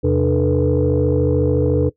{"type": "tone cluster", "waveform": "sine", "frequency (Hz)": [83.4, 131.9, 297.1, 432.4, 486.3], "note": ["E2", "C3", "D4", "A4", "B4"], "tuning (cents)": [21, 14, 20, -30, -27], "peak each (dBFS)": -19, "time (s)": [0.03, 1.9], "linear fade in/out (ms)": 20, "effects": ["noise-tail reverb RT60 0.1 s tail -19 dB re dry", "tanh soft clip ceiling -6 dBFS"]}